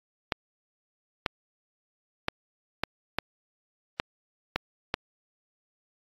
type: clicks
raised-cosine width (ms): 0.3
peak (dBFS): -9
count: 8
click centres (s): 0.322 / 1.262 / 2.284 / 2.836 / 3.186 / 3.999 / 4.56 / 4.941
effects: AAC 32 kbps